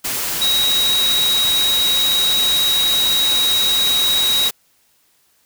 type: tone in noise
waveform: sine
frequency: 3821 Hz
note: A#7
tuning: 42 cents sharp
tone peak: -14 dBFS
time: 0.41-4.49 s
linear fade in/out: 10 ms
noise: white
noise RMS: -22 dBFS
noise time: 0.04-4.51 s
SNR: +5 dB
effects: white hiss -59 dBFS RMS until 5.45 s